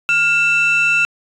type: tone pair together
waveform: sine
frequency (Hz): 1409 / 2664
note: F6 / E7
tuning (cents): +15 / +18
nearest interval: major seventh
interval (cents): 1103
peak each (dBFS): -15 / -11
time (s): 0.09-1.05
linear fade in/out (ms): 0
effects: tanh soft clip ceiling -9 dBFS